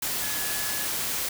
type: tone in noise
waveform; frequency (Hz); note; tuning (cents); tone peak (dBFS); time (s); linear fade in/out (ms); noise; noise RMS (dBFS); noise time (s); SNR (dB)
sine; 1700; G#6; +40; -37; 0.22-0.86; 5; white; -29; 0.02-1.29; -11
effects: none